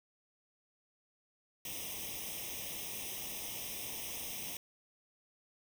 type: noise with comb filter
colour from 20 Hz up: white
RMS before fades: -42 dBFS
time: 1.65-4.57 s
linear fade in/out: 2 ms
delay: 0.34 ms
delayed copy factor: +1
effects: none